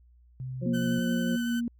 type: tone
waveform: sine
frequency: 128.9 Hz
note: C3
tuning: 26 cents flat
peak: -33 dBFS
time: 0.4-0.99 s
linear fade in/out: 0 ms
type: harmonic tone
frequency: 177.1 Hz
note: F3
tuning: 24 cents sharp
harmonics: 1 / 2 / 3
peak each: -31 / -40 / -38 dBFS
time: 0.61-1.37 s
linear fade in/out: 20 ms
type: tone with tremolo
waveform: sine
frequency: 236.5 Hz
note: A#3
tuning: 25 cents sharp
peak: -25 dBFS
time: 0.66-1.68 s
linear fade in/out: 2 ms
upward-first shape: sine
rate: 4.8 Hz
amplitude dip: 25%
type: tone with vibrato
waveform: 30% pulse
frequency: 1512 Hz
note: F#6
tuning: 37 cents sharp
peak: -34 dBFS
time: 0.73-1.61 s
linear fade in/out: 20 ms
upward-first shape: triangle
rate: 11 Hz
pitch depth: 20 cents each way
effects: added 60 Hz sine -55 dBFS peak until 1.79 s